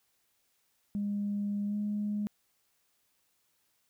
sine tone with pitch glide, 203.9 to 207.8 Hz, G#3 to G#3, -32 to +1 cents, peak -29 dBFS, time 0.95-2.27 s, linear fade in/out 0 ms, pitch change +33 cents, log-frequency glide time 1.66-1.76 s, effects tanh soft clip ceiling -25 dBFS + white hiss -74 dBFS RMS until 3.89 s

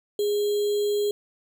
sine tone with sample-and-hold, 413 Hz, G#4, 10 cents flat, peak -21 dBFS, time 0.19-1.11 s, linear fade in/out 2 ms, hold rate 3675 Hz, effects none

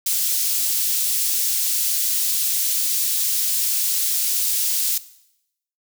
white high-pass noise, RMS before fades -21 dBFS, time 0.06-4.98 s, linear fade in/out 5 ms, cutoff 4400 Hz, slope 12 dB/octave, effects noise-tail reverb RT60 0.8 s tail -17 dB re dry

